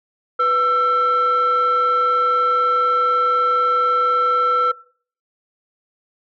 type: tone pair together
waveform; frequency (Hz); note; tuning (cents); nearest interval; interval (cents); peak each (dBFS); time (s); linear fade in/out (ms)
sine; 495.4 / 1338; B4 / E6; +5 / +25; octave + perfect fourth; 1720; -20 / -13; 0.39-4.72; 10
effects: noise-tail reverb RT60 0.5 s tail -22 dB re dry + tanh soft clip ceiling -11 dBFS